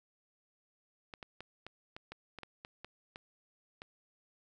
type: clicks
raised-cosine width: 0.3 ms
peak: -29 dBFS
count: 12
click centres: 1.138 / 1.228 / 1.406 / 1.666 / 1.965 / 2.12 / 2.387 / 2.433 / 2.649 / 2.846 / 3.159 / 3.819 s
effects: none